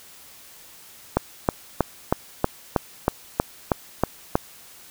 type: click train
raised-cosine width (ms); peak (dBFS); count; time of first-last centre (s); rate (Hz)
1; -3; 11; 1.17-4.355; 3.14
effects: white hiss -47 dBFS RMS until 4.9 s